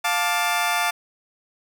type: chord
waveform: 20% pulse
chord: D minor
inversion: first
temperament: just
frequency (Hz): 704.8 / 881 / 1174.7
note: F5 / A5 / D6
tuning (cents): +16 / +2 / 0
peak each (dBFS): -19 / -20 / -21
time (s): 0.04-0.91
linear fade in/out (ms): 10
effects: none